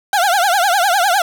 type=tone with vibrato; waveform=30% pulse; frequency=753 Hz; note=F#5; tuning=30 cents sharp; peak=-9 dBFS; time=0.13-1.22 s; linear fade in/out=2 ms; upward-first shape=triangle; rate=9.9 Hz; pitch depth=220 cents each way; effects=none